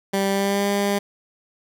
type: tone with pitch glide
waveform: 15% pulse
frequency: 196 to 201.3 Hz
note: G3 to G3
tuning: 0 to +46 cents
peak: -13 dBFS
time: 0.13-0.99 s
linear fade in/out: 10 ms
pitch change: +46 cents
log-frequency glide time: 0.29-0.67 s
effects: none